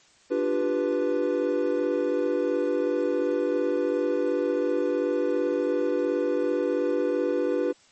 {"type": "chord", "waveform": "triangle", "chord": "G dominant seventh", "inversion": "second", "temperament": "equal", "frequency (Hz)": [293.7, 349.2, 392, 493.9], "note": ["D4", "F4", "G4", "B4"], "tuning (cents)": [0, 0, 0, 0], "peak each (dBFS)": [-27, -27, -27, -24], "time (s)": [0.3, 7.73], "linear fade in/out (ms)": 20, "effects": ["white hiss -58 dBFS RMS until 7.91 s", "MP3 32 kbps"]}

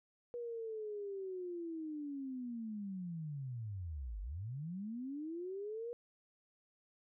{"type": "linear two-way sweep", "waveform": "sine", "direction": "down then up", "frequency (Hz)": [483.8, 46.25, 483.8], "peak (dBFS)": -40, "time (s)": [0.34, 5.93], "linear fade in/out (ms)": 0, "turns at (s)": 4.21, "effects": []}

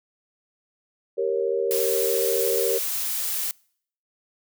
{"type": "chord", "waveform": "sine", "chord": "G diminished", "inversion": "none", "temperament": "equal with one note detuned", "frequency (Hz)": [392, 466.2, 549.6], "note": ["G4", "Bb4", "Db5"], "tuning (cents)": [0, 0, -15], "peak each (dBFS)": [-26, -24, -28], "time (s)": [1.17, 2.79], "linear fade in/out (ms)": 20}
{"type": "noise", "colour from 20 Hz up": "blue", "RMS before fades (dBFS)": -27, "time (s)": [1.71, 3.51], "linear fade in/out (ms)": 0}
{"effects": ["noise-tail reverb RT60 0.6 s tail -26 dB re dry"]}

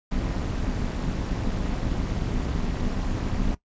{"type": "noise with amplitude modulation", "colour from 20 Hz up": "brown", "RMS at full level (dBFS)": -23, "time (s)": [0.11, 3.55], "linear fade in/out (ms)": 10, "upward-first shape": "sine", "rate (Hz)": 218, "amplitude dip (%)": 80, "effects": ["noise-tail reverb RT60 0.1 s tail -17 dB re dry", "resampled to 16000 Hz"]}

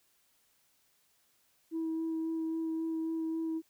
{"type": "tone with vibrato", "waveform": "sine", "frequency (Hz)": 323.8, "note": "E4", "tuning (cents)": -31, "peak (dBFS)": -30, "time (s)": [1.71, 3.62], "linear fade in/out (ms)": 50, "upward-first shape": "sine", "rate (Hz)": 3.7, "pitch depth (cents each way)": 12, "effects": ["tanh soft clip ceiling -29 dBFS", "white hiss -71 dBFS RMS until 3.69 s"]}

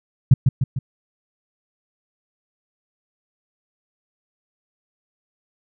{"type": "tone with echo", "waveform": "sine", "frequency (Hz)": 130, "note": "C3", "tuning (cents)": -11, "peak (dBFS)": -5, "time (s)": [0.31, 0.34], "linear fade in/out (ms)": 5, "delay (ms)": 150, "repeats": 3, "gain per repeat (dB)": -5, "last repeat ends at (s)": 0.79, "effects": []}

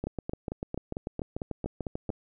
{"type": "two click trains", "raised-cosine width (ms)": 2, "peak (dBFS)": [-19, -19], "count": [15, 10], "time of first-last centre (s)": [[0.04, 2.102], [0.07, 2.092]], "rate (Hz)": [6.79, 4.45], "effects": []}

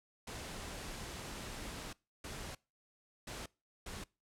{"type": "noise bursts at uneven times", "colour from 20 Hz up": "pink", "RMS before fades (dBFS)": -45, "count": 4, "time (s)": [[0.27, 1.93], [2.24, 2.55], [3.27, 3.46], [3.86, 4.04]], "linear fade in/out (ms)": 5, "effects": ["noise-tail reverb RT60 0.3 s tail -24 dB re dry", "low-pass 10000 Hz 12 dB/octave"]}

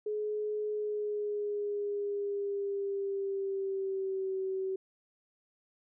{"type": "tone with pitch glide", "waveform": "sine", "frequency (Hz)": [422.6, 380.9], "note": ["G#4", "G4"], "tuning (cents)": [30, -50], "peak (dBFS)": -31, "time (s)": [0.06, 4.76], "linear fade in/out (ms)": 5, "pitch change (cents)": -180, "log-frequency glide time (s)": [0.69, 4.37], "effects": []}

